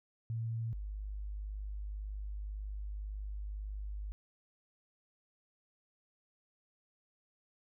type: tone pair in turn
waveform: sine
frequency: 114 / 50.94 Hz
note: A#2 / G#1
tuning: -38 / -33 cents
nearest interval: octave + major second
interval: 1395 cents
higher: first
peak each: -34 / -38 dBFS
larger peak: first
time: 0.3-0.73 / 0.73-4.12 s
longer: second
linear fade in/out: 0 ms
effects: none